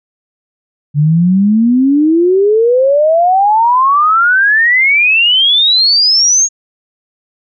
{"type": "exponential sweep", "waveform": "sine", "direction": "up", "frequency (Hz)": [142.6, 6680], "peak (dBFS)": -6, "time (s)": [0.94, 6.49], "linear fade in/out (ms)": 50, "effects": []}